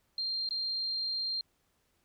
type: tone with dropouts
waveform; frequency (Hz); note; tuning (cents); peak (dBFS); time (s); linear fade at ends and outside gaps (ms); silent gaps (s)
sine; 4186; C8; 0; -31; 0.18-1.41; 2; 0.49-0.508
effects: pink hiss -74 dBFS RMS until 2.04 s